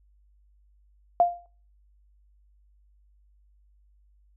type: tone with exponential decay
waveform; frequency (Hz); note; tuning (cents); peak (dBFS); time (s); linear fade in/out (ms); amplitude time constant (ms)
sine; 698.5; F5; 0; -13; 1.2-1.46; 1; 55
effects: noise-tail reverb RT60 0.4 s tail -18 dB re dry + added 50 Hz sine -58 dBFS peak until 4.36 s